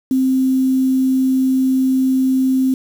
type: tone with quantisation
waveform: sine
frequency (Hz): 261.6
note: C4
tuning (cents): 0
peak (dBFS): -12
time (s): 0.11-2.74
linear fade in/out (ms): 2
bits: 6
effects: none